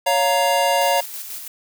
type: chord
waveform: square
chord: Bb minor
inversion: first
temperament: just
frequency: 559.4 / 699.2 / 932.3 Hz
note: Db5 / F5 / Bb5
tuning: +16 / +2 / 0 cents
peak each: -21 dBFS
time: 0.06-1.01 s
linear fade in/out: 10 ms
type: noise with tremolo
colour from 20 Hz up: blue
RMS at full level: -31 dBFS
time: 0.81-1.48 s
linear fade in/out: 5 ms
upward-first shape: square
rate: 6.1 Hz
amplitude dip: 35%
effects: none